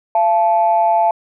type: tone pair together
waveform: sine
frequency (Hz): 682 / 870.5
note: F5 / A5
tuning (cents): -41 / -19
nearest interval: major third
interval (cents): 422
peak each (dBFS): -13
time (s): 0.15-1.11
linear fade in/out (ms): 2
effects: tanh soft clip ceiling -4 dBFS